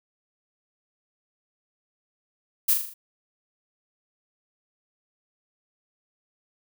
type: noise with echo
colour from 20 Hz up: violet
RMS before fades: -20 dBFS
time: 2.68-2.74 s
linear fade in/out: 10 ms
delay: 40 ms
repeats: 5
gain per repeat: -5 dB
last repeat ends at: 2.94 s
effects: none